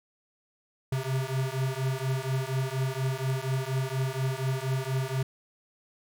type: beating tone pair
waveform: square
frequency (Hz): 130 / 134.2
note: C3 / C3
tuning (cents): -11 / +44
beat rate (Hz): 4.2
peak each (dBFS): -31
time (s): 0.92-5.23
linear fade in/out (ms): 5
effects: none